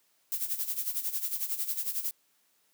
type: noise with tremolo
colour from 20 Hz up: violet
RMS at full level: -30 dBFS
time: 0.32-2.11 s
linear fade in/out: 0 ms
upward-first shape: sine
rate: 11 Hz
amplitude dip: 75%
effects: white hiss -70 dBFS RMS until 2.73 s + high-pass 150 Hz 12 dB/octave